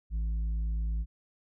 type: tone with tanh clipping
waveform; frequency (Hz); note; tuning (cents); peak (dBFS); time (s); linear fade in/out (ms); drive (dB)
sine; 54.6; A1; -13; -29; 0.1-1.06; 50; 5
effects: none